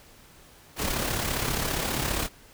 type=noise with amplitude modulation; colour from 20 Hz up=pink; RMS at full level=-26 dBFS; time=0.76-2.29 s; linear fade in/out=50 ms; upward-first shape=sine; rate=34.9 Hz; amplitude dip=50%; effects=pink hiss -53 dBFS RMS until 2.53 s